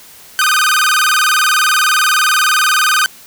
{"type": "tone with vibrato", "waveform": "sawtooth", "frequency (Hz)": 1375, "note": "F6", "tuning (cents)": -27, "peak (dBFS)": -6, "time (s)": [0.39, 3.06], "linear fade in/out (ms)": 0, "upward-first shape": "square", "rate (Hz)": 20, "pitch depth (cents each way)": 190, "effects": ["white hiss -39 dBFS RMS until 3.26 s"]}